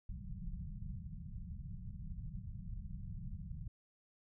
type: low-pass noise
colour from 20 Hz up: pink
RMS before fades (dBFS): -45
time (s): 0.09-3.68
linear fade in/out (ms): 5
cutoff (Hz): 200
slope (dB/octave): 96
effects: none